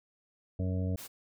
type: harmonic tone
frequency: 92.5 Hz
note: F#2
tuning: in tune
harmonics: 1 / 2 / 3 / 5 / 6 / 7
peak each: -30 / -36 / -40 / -44 / -46 / -47 dBFS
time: 0.59-0.96 s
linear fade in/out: 5 ms
type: noise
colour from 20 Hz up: white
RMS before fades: -45 dBFS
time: 0.97-1.08 s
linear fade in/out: 20 ms
effects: none